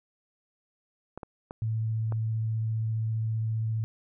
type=clicks; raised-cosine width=1 ms; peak=-24 dBFS; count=4; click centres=1.176 / 1.232 / 1.509 / 2.123 s
type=tone with vibrato; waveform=sine; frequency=111.1 Hz; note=A2; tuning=17 cents sharp; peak=-26 dBFS; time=1.62-3.84 s; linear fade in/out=0 ms; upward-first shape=sine; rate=15 Hz; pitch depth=10 cents each way
effects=none